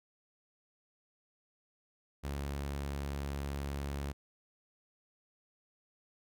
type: tone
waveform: sawtooth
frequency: 70.3 Hz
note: C#2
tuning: 25 cents sharp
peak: -32 dBFS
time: 2.23-4.13 s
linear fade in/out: 20 ms
effects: none